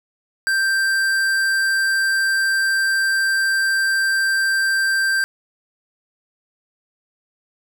sine tone with tanh clipping, 1572 Hz, G6, 4 cents sharp, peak -18 dBFS, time 0.47-5.24 s, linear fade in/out 0 ms, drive 16 dB, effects none

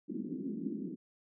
pink band-pass noise, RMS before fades -39 dBFS, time 0.08-0.96 s, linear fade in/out 20 ms, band 190 to 340 Hz, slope 48 dB/octave, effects none

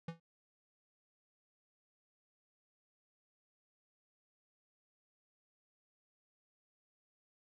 square tone with exponential decay, 166.3 Hz, E3, 16 cents sharp, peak -37 dBFS, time 0.08-0.2 s, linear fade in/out 5 ms, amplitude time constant 26 ms, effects low-pass 4000 Hz 12 dB/octave

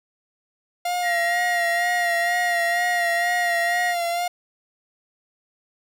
45% pulse tone with vibrato, 698.5 Hz, F5, in tune, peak -22 dBFS, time 0.85-4.28 s, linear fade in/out 5 ms, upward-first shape sine, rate 2.1 Hz, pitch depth 39 cents each way
sine tone, 1894 Hz, A#6, 27 cents sharp, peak -22 dBFS, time 1.02-3.95 s, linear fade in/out 50 ms
effects none

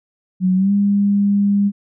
sine tone with pitch glide, 185 to 201.7 Hz, F#3 to G3, 0 to +50 cents, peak -12 dBFS, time 0.4-1.72 s, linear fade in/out 50 ms, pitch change +150 cents, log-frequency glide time 0.55-0.72 s, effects none

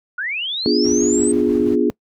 sine linear sweep, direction up, 1396.9 to 8372 Hz, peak -21 dBFS, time 0.18-1.32 s, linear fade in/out 5 ms
sine chord, B diminished seventh, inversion none, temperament equal, 246.9 / 293.7 / 349.2 / 415.3 Hz, B3 / D4 / F4 / Ab4, 0 / 0 / 0 / 0 cents, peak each -19 dBFS, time 0.66-1.9 s, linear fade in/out 0 ms
brown noise with tremolo, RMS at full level -29 dBFS, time 0.84-1.76 s, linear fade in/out 10 ms, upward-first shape square, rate 6.1 Hz, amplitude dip 30%
effects noise-tail reverb RT60 0.1 s tail -24 dB re dry + high-pass 80 Hz 12 dB/octave

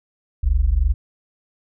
sine tone pair together, 45.94 / 69 Hz, F#1 / C#2, -12 / -7 cents, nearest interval perfect fifth, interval 705 cents, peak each -17 / -17 dBFS, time 0.43-0.94 s, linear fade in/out 10 ms, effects none

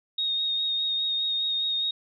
sine tone with vibrato, 3725 Hz, A#7, 2 cents flat, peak -24 dBFS, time 0.18-1.91 s, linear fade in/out 5 ms, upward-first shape sine, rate 4.9 Hz, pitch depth 18 cents each way, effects none

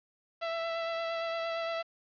sawtooth tone with vibrato, 664 Hz, E5, 12 cents sharp, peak -28 dBFS, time 0.41-1.83 s, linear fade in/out 20 ms, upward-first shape sine, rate 8.7 Hz, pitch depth 15 cents each way, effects resampled to 11025 Hz + 9-bit

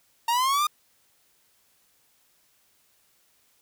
45% pulse linear sweep, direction up, 915 to 1227 Hz, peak -21 dBFS, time 0.28-0.67 s, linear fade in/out 5 ms, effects white hiss -65 dBFS RMS until 3.61 s

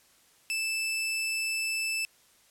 sawtooth tone, 2637 Hz, E7, in tune, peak -25 dBFS, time 0.5-2.05 s, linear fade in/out 0 ms, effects white hiss -62 dBFS RMS until 2.5 s + low-pass 12000 Hz 12 dB/octave

